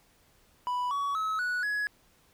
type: tone with pitch steps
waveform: triangle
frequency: 987.8 / 1128.1 / 1288.4 / 1471.5 / 1680.6 Hz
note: B5 / C#6 / E6 / F#6 / G#6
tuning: 0 / +30 / -40 / -10 / +20 cents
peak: -26 dBFS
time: 0.67-1.87 s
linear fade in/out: 0 ms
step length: 240 ms
effects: pink hiss -64 dBFS RMS until 2.33 s